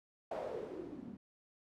blue noise with low-pass filter sweep, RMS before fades -44 dBFS, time 0.31-1.17 s, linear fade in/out 5 ms, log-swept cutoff 660 to 210 Hz, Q 4, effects none

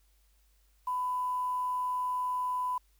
sine tone with quantisation, 1000 Hz, B5, 21 cents sharp, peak -29 dBFS, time 0.87-2.78 s, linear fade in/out 5 ms, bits 9, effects added 50 Hz sine -64 dBFS peak until 2.99 s + white hiss -72 dBFS RMS until 2.99 s

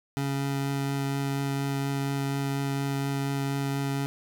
25% pulse tone with vibrato, 138.59 Hz, C#3, in tune, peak -23 dBFS, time 0.17-4.06 s, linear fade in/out 0 ms, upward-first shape triangle, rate 4.2 Hz, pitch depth 9 cents each way, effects none

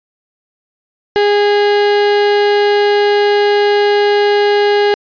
35% pulse tone, 411 Hz, G#4, 18 cents flat, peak -7 dBFS, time 1.16-4.94 s, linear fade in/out 0 ms, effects resampled to 11025 Hz

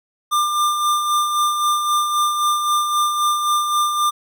square tone with tremolo, 1196 Hz, D6, 31 cents sharp, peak -15 dBFS, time 0.31-4.11 s, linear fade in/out 20 ms, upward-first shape sine, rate 3.8 Hz, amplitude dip 45%, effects none

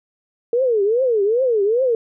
sine tone with vibrato, 456.8 Hz, A#4, 35 cents flat, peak -14 dBFS, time 0.53-1.95 s, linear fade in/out 2 ms, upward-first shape triangle, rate 2.5 Hz, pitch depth 290 cents each way, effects none

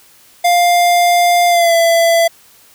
square tone with pitch glide, 701 to 670.5 Hz, F5 to E5, +6 to +29 cents, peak -9 dBFS, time 0.44-2.28 s, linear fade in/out 10 ms, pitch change -77 cents, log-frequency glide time 1.48-1.74 s, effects white hiss -46 dBFS RMS until 2.74 s

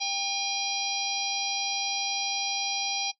harmonic tone with a mistuned harmonic, 808 Hz, G#5, 48 cents flat, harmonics 1 / 3 / 4 / 5 / 6 / 7, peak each -34 / -34 / -34 / -34 / -34 / -34 dBFS, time 0-3.12 s, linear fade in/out 20 ms, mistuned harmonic 1, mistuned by -30 cents, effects noise-tail reverb RT60 0.1 s tail -19 dB re dry

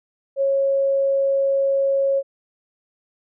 sine tone, 548 Hz, C#5, 20 cents flat, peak -16 dBFS, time 0.36-2.23 s, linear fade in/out 50 ms, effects none

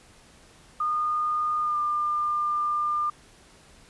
sine tone with pitch glide, 1222 to 1199.6 Hz, D#6 to D6, -32 to +36 cents, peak -23 dBFS, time 0.8-3.1 s, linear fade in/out 5 ms, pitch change -32 cents, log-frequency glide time 1.61-1.77 s, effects pink hiss -54 dBFS RMS until 3.89 s + resampled to 24000 Hz

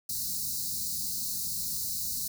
white band-stop noise, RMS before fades -33 dBFS, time 0.09-2.28 s, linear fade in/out 5 ms, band 250 to 4000 Hz, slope 96 dB/octave, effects none

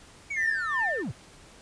triangle linear sweep, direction down, 2300 to 77.78 Hz, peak -28 dBFS, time 0.3-1.12 s, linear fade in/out 10 ms
sine tone with tremolo, 1793 Hz, A6, 32 cents sharp, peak -24 dBFS, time 0.36-1.03 s, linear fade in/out 20 ms, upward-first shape sine, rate 2.7 Hz, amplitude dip 60%
effects pink hiss -52 dBFS RMS until 1.61 s + resampled to 22050 Hz

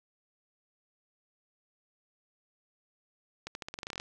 accelerating click train, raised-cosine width 0.2 ms, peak -21 dBFS, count 13, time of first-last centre 3.47-3.999 s, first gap 81 ms, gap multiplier 0.88, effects none

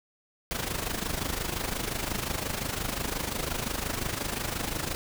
pink noise with amplitude modulation, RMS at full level -29 dBFS, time 0.51-4.95 s, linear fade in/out 0 ms, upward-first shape sine, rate 25.7 Hz, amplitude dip 70%, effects none

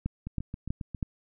two click trains, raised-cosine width 5 ms, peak -23 / -17 dBFS, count 6 / 4, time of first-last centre 0.27-0.948 / 0.06-1.028 s, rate 7.38 / 3.1 Hz, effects none

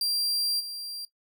40% pulse tone with level steps, 4740 Hz, D8, 15 cents sharp, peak -24 / -34 dBFS, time 0.01-1.05 s, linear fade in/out 2 ms, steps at 0.59 s, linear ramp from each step 20 ms, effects noise-tail reverb RT60 0.1 s tail -17 dB re dry

